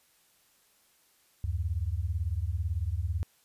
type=beating tone pair; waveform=sine; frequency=74.9 / 92.9 Hz; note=D2 / F#2; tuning=+35 / +7 cents; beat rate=18 Hz; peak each=-31 dBFS; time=1.44-3.23 s; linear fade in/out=0 ms; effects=white hiss -66 dBFS RMS until 3.44 s + resampled to 32000 Hz